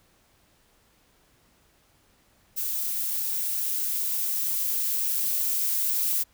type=noise with level ramp; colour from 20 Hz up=violet; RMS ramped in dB=-29 to -25 dBFS; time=2.56-6.24 s; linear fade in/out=20 ms; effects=pink hiss -63 dBFS RMS until 6.33 s